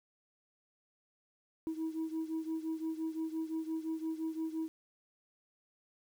sine beating tone pair, 319.2 / 325 Hz, D#4 / E4, +44 / -24 cents, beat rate 5.8 Hz, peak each -35 / -38 dBFS, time 1.67-4.68 s, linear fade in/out 0 ms, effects tanh soft clip ceiling -31 dBFS + 10-bit

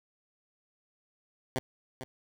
10% pulse tone with echo, 129.7 Hz, C3, 15 cents flat, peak -21 dBFS, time 1.56-1.59 s, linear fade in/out 0 ms, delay 450 ms, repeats 1, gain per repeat -10 dB, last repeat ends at 2.04 s, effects none

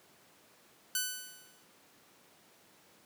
5% pulse tone with exponential decay, 1500 Hz, F#6, 23 cents sharp, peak -17 dBFS, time 0.95-1.64 s, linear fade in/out 2 ms, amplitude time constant 150 ms, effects pink hiss -62 dBFS RMS until 3.05 s + high-pass 200 Hz 12 dB/octave

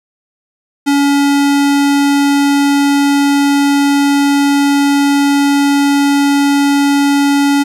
square tone, 282.8 Hz, C#4, 35 cents sharp, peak -9 dBFS, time 0.86-7.64 s, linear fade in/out 20 ms, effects low-pass 12000 Hz 12 dB/octave + 8-bit

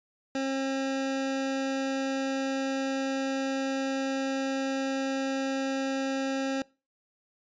25% pulse tone, 269 Hz, C4, 48 cents sharp, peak -24 dBFS, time 0.35-6.62 s, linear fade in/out 2 ms, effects noise-tail reverb RT60 0.3 s tail -23 dB re dry + resampled to 16000 Hz

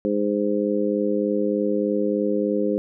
harmonic tone, 103.3 Hz, G#2, 9 cents flat, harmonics 2 / 3 / 4 / 5, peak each -25 / -25 / -25 / -25 dBFS, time 0.05-2.78 s, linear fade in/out 0 ms, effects none

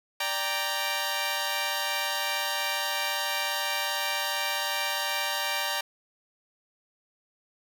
10% pulse chord, G minor, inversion second, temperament equal, 587.3 / 784 / 932.3 Hz, D5 / G5 / Bb5, 0 / 0 / 0 cents, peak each -25 / -24 / -22 dBFS, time 0.2-5.81 s, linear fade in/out 5 ms, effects none

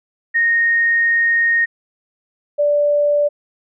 sine tone pair in turn, 1856 / 584.6 Hz, A#6 / D5, -8 / -8 cents, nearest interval octave + minor sixth, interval 2000 cents, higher first, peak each -12 dBFS, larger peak neither, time 0.34-1.66 / 2.58-3.29 s, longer first, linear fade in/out 20 ms, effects none

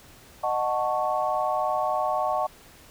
sine chord, D# half-diminished seventh, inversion none, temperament equal with one note detuned, 616.5 / 740 / 880 / 1108.7 Hz, D#5 / F#5 / A5 / C#6, -16 / 0 / 0 / 0 cents, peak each -28 / -27 / -30 / -29 dBFS, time 0.43-2.47 s, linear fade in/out 10 ms, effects pink hiss -51 dBFS RMS until 2.9 s

